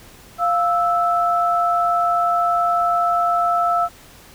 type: tone pair together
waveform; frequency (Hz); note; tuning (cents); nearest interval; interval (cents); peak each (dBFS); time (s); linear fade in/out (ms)
sine; 697.1 / 1316; F5 / E6; -3 / -3; major seventh; 1100; -18; 0.38-3.89; 50
effects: pink hiss -45 dBFS RMS until 4.34 s